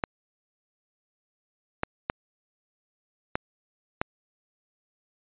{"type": "clicks", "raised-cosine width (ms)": 0.5, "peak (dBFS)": -10, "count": 5, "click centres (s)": [0.038, 1.834, 2.099, 3.355, 4.015], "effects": ["resampled to 8000 Hz"]}